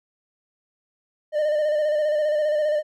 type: tone with vibrato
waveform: triangle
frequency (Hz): 604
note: D5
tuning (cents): +48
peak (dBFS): -17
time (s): 1.32-2.83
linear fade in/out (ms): 50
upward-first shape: square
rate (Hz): 15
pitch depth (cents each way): 33
effects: none